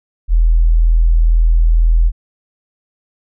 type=tone; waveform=sine; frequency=41.05 Hz; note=E1; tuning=6 cents flat; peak=-7 dBFS; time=0.28-2.12 s; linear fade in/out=50 ms; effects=none